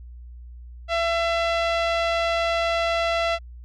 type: tone with low-pass filter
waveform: sawtooth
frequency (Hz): 672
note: E5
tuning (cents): +33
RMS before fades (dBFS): -23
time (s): 0.88-3.39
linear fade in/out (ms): 50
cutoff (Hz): 3500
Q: 1.3
effects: added 60 Hz sine -38 dBFS peak until 3.64 s